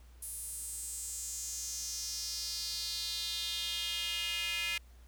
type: tone with high-pass filter sweep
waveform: square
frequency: 190 Hz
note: F#3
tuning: 46 cents sharp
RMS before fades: -38 dBFS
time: 0.22-4.78 s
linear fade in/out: 5 ms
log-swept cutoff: 10000 to 2400 Hz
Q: 3.8
effects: added 60 Hz sine -53 dBFS peak until 5.07 s + pink hiss -66 dBFS RMS until 5.07 s